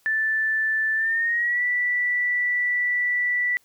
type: tone with pitch glide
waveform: sine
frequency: 1760 to 1964.2 Hz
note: A6 to B6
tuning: 0 to -10 cents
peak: -20 dBFS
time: 0.06-3.57 s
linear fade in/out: 0 ms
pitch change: +190 cents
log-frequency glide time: 0.95-1.63 s
effects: white hiss -62 dBFS RMS until 3.64 s